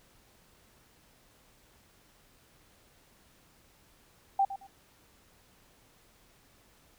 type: tone with echo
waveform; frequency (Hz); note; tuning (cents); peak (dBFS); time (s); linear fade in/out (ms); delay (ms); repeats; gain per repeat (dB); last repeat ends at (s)
sine; 785; G5; +2; -22; 4.39-4.45; 5; 110; 2; -13; 4.67
effects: pink hiss -63 dBFS RMS until 6.98 s